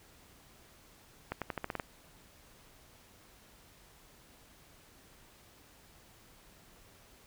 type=accelerating click train; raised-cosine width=0.5 ms; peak=-20 dBFS; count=8; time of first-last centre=1.32-1.798 s; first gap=97 ms; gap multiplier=0.88; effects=pink hiss -60 dBFS RMS until 7.26 s